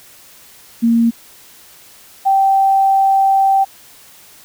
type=tone pair in turn; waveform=sine; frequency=231.5 / 778.7 Hz; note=A#3 / G5; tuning=-12 / -12 cents; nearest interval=octave + major sixth; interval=2100 cents; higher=second; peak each=-9 dBFS; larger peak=neither; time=0.82-1.11 / 2.25-3.65 s; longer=second; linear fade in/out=20 ms; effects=white hiss -43 dBFS RMS until 4.44 s